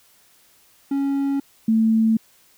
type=tone pair in turn; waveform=triangle / sine; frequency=277.2 / 222.5 Hz; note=C#4 / A3; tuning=0 / +20 cents; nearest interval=major third; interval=380 cents; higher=first; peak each=-17 / -14 dBFS; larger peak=second; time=0.91-1.4 / 1.68-2.17 s; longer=neither; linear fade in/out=5 ms; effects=white hiss -56 dBFS RMS until 2.57 s